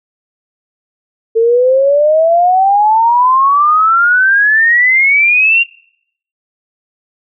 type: exponential sweep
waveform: sine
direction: up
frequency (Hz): 445.4 to 2794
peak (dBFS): -6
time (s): 1.35-5.64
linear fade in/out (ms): 20
effects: noise-tail reverb RT60 0.7 s tail -24 dB re dry